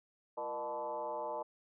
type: tone with frequency modulation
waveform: sine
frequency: 740 Hz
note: F#5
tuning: in tune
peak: -36 dBFS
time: 0.37-1.43 s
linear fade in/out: 10 ms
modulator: 133 Hz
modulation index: 2.1
effects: none